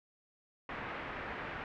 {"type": "low-pass noise", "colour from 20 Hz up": "white", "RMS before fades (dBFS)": -42, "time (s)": [0.69, 1.64], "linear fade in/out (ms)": 2, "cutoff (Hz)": 2100, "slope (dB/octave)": 24, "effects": []}